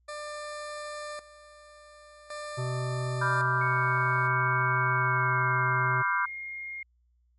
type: tone with tremolo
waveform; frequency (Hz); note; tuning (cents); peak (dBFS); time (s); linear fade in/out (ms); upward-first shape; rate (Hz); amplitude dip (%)
20% pulse; 596; D5; +25; -31; 0.08-4.28; 10; square; 0.45; 80
type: harmonic tone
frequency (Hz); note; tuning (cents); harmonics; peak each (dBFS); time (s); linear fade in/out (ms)
126.9; B2; +47; 1 / 3 / 5 / 7 / 9 / 10; -29 / -39 / -43 / -46 / -48 / -49; 2.57-6.03; 20
type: chord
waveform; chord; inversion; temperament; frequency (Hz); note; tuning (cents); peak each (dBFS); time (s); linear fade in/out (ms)
sine; G dominant seventh; first; equal; 987.8 / 1174.7 / 1396.9 / 1568; B5 / D6 / F6 / G6; 0 / 0 / 0 / 0; -30 / -30 / -31 / -29; 3.21-6.26; 10
type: tone with pitch glide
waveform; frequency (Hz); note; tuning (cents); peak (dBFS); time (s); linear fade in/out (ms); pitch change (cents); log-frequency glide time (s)
sine; 2217 to 2133; C#7 to C7; 0 to +33; -35; 3.61-6.83; 5; -67; 4.96-5.69
effects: added 60 Hz sine -64 dBFS peak until 7.38 s + MP3 48 kbps